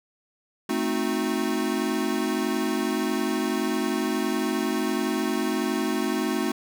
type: chord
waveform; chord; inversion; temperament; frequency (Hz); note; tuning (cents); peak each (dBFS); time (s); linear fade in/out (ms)
square; A diminished seventh; none; equal with one note detuned; 220 / 261.6 / 311.1 / 363.4; A3 / C4 / Eb4 / Gb4; 0 / 0 / 0 / -31; -30; 0.69-6.52; 5
effects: none